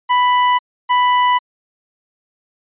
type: tone pair in turn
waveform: 40% pulse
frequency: 990 / 990 Hz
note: B5 / B5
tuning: +4 / +4 cents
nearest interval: unison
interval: 0 cents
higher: neither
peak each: -10 dBFS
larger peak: neither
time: 0.09-0.59 / 0.89-1.39 s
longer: neither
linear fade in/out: 20 ms
effects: resampled to 8000 Hz